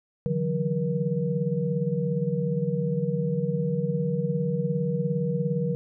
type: tone cluster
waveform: sine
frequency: 146 / 163.3 / 183.1 / 477.6 Hz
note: D3 / E3 / F#3 / A#4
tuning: -10 / -16 / -18 / +42 cents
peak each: -29 dBFS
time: 0.26-5.75 s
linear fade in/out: 0 ms
effects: none